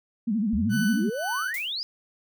sine tone with vibrato, 215.1 Hz, A3, 39 cents flat, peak -22 dBFS, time 0.27-1.1 s, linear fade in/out 10 ms, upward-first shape sine, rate 13 Hz, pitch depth 160 cents each way
sine exponential sweep, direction up, 63.7 to 5160 Hz, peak -28 dBFS, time 0.53-1.83 s, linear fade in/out 0 ms
40% pulse tone with tremolo, 1500 Hz, F#6, 23 cents sharp, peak -27 dBFS, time 0.69-1.54 s, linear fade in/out 50 ms, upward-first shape sine, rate 1.9 Hz, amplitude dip 80%
blue noise with exponential decay, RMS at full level -34 dBFS, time 1.54-1.82 s, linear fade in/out 2 ms, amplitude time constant 59 ms
effects none

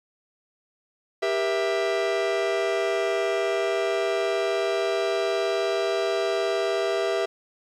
45% pulse chord, E diminished, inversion first, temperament just, 395.6 / 474.7 / 659.3 Hz, G4 / Bb4 / E5, +16 / +31 / 0 cents, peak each -26 / -30 / -26 dBFS, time 1.22-7.26 s, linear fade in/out 10 ms, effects low-pass 5000 Hz 12 dB/octave + 10-bit

